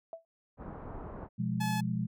sine tone with exponential decay, 659.3 Hz, E5, in tune, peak -35 dBFS, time 0.13-0.25 s, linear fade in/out 1 ms, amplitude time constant 25 ms
pink low-pass noise, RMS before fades -43 dBFS, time 0.57-1.29 s, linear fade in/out 50 ms, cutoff 1200 Hz, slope 24 dB/octave
sine chord, F diminished, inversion second, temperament equal with one note detuned, 123.47 / 173.91 / 207.7 Hz, Cb3 / F3 / Ab3, 0 / -7 / 0 cents, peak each -34 dBFS, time 1.38-2.07 s, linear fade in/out 20 ms
sawtooth tone, 858 Hz, A5, 44 cents flat, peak -30 dBFS, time 1.6-1.81 s, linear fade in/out 10 ms
effects none

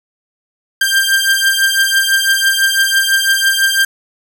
sawtooth beating tone pair, 1582 / 1588 Hz, G6 / G6, +15 / +22 cents, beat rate 6 Hz, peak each -10 dBFS, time 0.81-3.85 s, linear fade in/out 5 ms, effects 7-bit

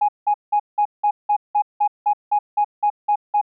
sine tone bursts, 830.6 Hz, G#5, in tune, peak -13 dBFS, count 14, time 0.01-3.414 s, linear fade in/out 10 ms, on 76 ms, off 180 ms, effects tanh soft clip ceiling -9 dBFS

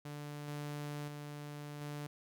sawtooth tone with level steps, 146.83 Hz, D3, in tune, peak -39 / -36 / -40 / -37 dBFS, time 0.05-2.07 s, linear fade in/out 5 ms, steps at 0.48 / 1.08 / 1.81 s, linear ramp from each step 2 ms, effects none

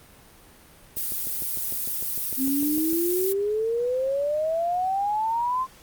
violet noise, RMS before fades -28 dBFS, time 0.96-3.33 s, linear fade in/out 10 ms
click train, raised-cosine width 2 ms, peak -27 dBFS, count 14, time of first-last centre 0.97-2.931 s, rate 6.63 Hz
sine exponential sweep, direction up, 260 to 1057 Hz, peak -22 dBFS, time 2.37-5.67 s, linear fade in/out 50 ms
effects pink hiss -51 dBFS RMS until 5.82 s + Opus 32 kbps

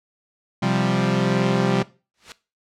sawtooth chord, C suspended fourth, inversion none, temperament equal, 130.81 / 174.61 / 196 Hz, C3 / F3 / G3, 0 / 0 / 0 cents, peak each -19 / -19 / -18 dBFS, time 0.62-1.83 s, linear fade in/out 10 ms
white noise with exponential growth, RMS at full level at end -31 dBFS, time 2.14-2.32 s, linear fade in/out 1 ms, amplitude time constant 37 ms
effects noise-tail reverb RT60 0.3 s tail -18 dB re dry + low-pass 5000 Hz 12 dB/octave

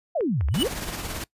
sine exponential two-way sweep, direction down then up, 740 to 61.74 to 591 Hz, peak -21 dBFS, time 0.15-0.68 s, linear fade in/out 10 ms, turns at 0.47 s
clicks, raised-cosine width 0.5 ms, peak -24 dBFS, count 3, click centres 0.208 / 0.41 / 0.486 s
square tone with exponential growth, 2960 Hz, F#7, in tune, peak -19 dBFS, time 0.51-0.63 s, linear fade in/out 2 ms, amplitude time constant 25 ms
pink noise with tremolo, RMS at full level -30 dBFS, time 0.54-1.24 s, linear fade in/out 2 ms, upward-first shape triangle, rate 18 Hz, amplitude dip 50%
effects noise-tail reverb RT60 0.1 s tail -22 dB re dry + resampled to 32000 Hz

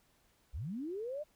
sine linear sweep, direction up, 46.91 to 620 Hz, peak -37 dBFS, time 0.53-1.24 s, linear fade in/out 20 ms, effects pink hiss -71 dBFS RMS until 1.35 s

